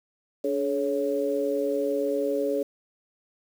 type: tone cluster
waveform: sine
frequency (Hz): 287.7 / 425.7 / 556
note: D4 / G#4 / C#5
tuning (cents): -36 / +43 / +5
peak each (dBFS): -30 / -27 / -27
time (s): 0.44-2.63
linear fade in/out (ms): 5
effects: 8-bit